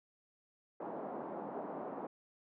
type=band-pass noise; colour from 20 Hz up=white; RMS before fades=-43 dBFS; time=0.8-2.07 s; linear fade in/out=5 ms; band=200 to 860 Hz; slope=24 dB/octave; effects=none